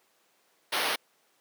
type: noise with sample-and-hold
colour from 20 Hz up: blue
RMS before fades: -28 dBFS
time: 0.72-0.96 s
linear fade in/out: 10 ms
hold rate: 7350 Hz
effects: pink hiss -67 dBFS RMS until 1.4 s + high-pass 400 Hz 12 dB/octave